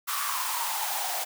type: noise with high-pass filter sweep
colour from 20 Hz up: white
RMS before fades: -30 dBFS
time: 0.07-1.25 s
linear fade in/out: 20 ms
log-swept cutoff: 1200 to 700 Hz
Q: 7.5
effects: none